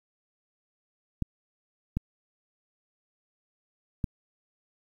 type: clicks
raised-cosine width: 5 ms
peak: -15 dBFS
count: 3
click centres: 1.223 / 1.97 / 4.042 s
effects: 9-bit

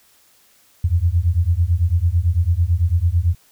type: beating tone pair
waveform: sine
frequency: 81.8 / 90.8 Hz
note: E2 / F#2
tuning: -13 / -32 cents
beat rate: 9 Hz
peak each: -17 dBFS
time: 0.84-3.35 s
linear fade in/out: 5 ms
effects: white hiss -55 dBFS RMS until 3.51 s

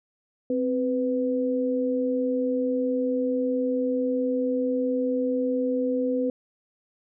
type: tone pair together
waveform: sine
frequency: 260 / 498.5 Hz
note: C4 / B4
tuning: -11 / +16 cents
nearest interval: major seventh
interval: 1127 cents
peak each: -25 dBFS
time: 0.5-6.3 s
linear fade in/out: 2 ms
effects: none

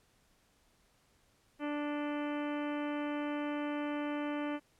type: harmonic tone with a mistuned harmonic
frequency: 293.7 Hz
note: D4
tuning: in tune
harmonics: 1 / 2 / 3 / 4 / 5 / 6 / 7 / 8 / 9 / 10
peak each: -35 / -41 / -45 / -47 / -49 / -51 / -52 / -53 / -54 / -55 dBFS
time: 1.59-4.6 s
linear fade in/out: 50 ms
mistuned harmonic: 10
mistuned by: +64 cents
effects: pink hiss -70 dBFS RMS until 4.79 s + low-pass 12000 Hz 12 dB/octave

